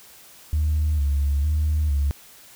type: tone with vibrato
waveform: sine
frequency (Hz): 73.42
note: D2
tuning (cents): 0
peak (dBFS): -17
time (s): 0.53-2.11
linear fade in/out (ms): 0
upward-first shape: square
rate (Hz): 1.1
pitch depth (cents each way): 65
effects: tanh soft clip ceiling -15 dBFS + white hiss -48 dBFS RMS until 2.55 s